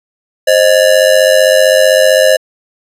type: ring-modulated tone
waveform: square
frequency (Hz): 574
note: D5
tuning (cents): -40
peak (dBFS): -3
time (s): 0.47-2.37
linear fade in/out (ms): 10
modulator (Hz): 47.8
effects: resampled to 32000 Hz